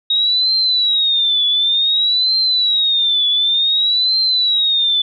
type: tone with vibrato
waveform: sine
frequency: 3768 Hz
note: A#7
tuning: 18 cents sharp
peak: -12 dBFS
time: 0.1-5.02 s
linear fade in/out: 5 ms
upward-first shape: triangle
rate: 0.55 Hz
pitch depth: 170 cents each way
effects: none